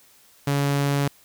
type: tone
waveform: sawtooth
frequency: 141.4 Hz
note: C#3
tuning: 35 cents sharp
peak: -16 dBFS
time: 0.47-1.08 s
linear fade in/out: 5 ms
effects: white hiss -55 dBFS RMS until 1.24 s